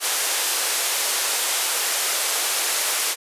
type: band-pass noise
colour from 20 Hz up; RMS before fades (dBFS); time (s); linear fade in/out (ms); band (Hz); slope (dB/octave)
white; -23; 0-3.16; 50; 410 to 12000; 24
effects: resampled to 32000 Hz